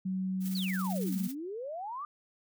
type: tone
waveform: sine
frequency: 187.9 Hz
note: F#3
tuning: 27 cents sharp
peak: -30 dBFS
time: 0.05-1.28 s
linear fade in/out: 10 ms
type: noise with tremolo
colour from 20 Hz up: blue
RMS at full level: -43 dBFS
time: 0.4-1.35 s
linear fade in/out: 50 ms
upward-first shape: square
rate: 18 Hz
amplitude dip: 45%
type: exponential two-way sweep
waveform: sine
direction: down then up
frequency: 4660 to 201.8 to 1226 Hz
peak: -36 dBFS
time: 0.55-2.05 s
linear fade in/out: 2 ms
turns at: 1.18 s
effects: none